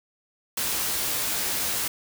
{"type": "noise with comb filter", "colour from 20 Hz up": "white", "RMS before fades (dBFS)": -27, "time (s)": [0.57, 1.88], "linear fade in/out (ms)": 5, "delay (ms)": 16, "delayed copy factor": 0.5, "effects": []}